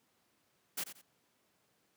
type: noise with echo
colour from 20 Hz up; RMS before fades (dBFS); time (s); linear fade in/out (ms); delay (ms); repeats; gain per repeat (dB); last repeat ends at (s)
white; -37; 0.77-0.84; 10; 89; 2; -11; 1.018
effects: pink hiss -74 dBFS RMS until 1.96 s + high-pass 150 Hz 12 dB/octave